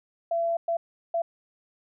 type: tone bursts at uneven times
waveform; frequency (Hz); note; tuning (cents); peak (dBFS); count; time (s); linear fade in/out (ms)
sine; 674; E5; +38; -23; 3; 0.31-0.57 / 0.68-0.77 / 1.14-1.22; 5
effects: none